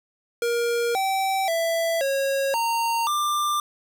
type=tone with pitch steps; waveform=square; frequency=471.6 / 772 / 664 / 547 / 923 / 1188 Hz; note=A#4 / G5 / E5 / C#5 / A#5 / D6; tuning=+20 / -27 / +12 / -23 / -17 / +20 cents; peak=-22 dBFS; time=0.42-3.6 s; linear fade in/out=2 ms; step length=530 ms; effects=none